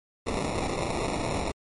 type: noise with sample-and-hold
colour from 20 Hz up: violet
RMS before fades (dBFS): -29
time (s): 0.26-1.52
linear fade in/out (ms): 10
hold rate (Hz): 1575
effects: MP3 48 kbps